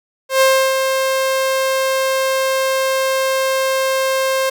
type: tone with ADSR envelope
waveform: sawtooth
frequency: 530 Hz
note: C5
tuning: 22 cents sharp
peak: -5 dBFS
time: 0.29-4.5 s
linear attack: 120 ms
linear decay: 320 ms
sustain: -6 dB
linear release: 9 ms
effects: none